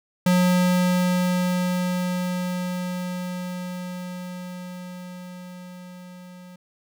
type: tone with level ramp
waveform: square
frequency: 180.4 Hz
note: F#3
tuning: 44 cents flat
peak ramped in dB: -16 to -42 dBFS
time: 0.26-6.56 s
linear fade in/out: 5 ms
effects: none